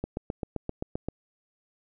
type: click train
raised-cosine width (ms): 2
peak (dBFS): -17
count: 9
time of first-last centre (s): 0.04-1.086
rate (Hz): 7.65
effects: none